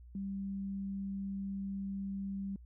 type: tone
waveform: sine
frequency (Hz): 196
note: G3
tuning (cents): 0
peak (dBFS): -36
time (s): 0.15-2.56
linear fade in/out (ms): 2
effects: added 60 Hz sine -51 dBFS peak until 2.65 s